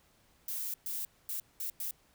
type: noise bursts at uneven times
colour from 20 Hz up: violet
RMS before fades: -37 dBFS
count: 5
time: 0.48-0.74 / 0.86-1.05 / 1.29-1.4 / 1.6-1.7 / 1.8-1.91 s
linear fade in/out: 2 ms
effects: pink hiss -67 dBFS RMS until 2.14 s